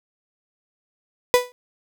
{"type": "tone with exponential decay", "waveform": "35% pulse", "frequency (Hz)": 493.9, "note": "B4", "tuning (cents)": 0, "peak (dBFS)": -7, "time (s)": [1.34, 1.52], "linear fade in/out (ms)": 0, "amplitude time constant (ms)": 37, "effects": []}